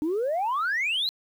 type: exponential sweep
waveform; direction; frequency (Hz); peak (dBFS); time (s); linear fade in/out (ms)
sine; up; 293 to 4186; -22; 0.02-1.09; 0
effects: tanh soft clip ceiling -21 dBFS + 9-bit